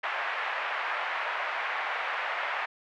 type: band-pass noise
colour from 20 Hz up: white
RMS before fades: -32 dBFS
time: 0.03-2.66 s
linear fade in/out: 10 ms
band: 630 to 2200 Hz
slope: 24 dB/octave
effects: none